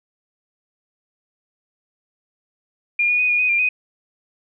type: tone with pitch steps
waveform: sine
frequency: 2412 / 2451 / 2490 / 2438 / 2496 / 2390 / 2498 Hz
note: D7 / D#7 / D#7 / D#7 / D#7 / D7 / D#7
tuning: +46 / -27 / +1 / -36 / +5 / +30 / +6 cents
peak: -15 dBFS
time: 2.99-3.69 s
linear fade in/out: 5 ms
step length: 100 ms
effects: none